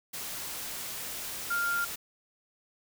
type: tone in noise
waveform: sine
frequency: 1397 Hz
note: F6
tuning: in tune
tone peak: -27 dBFS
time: 1.5-1.85 s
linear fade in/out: 10 ms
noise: white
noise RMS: -38 dBFS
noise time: 0.13-1.96 s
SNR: +8 dB
effects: none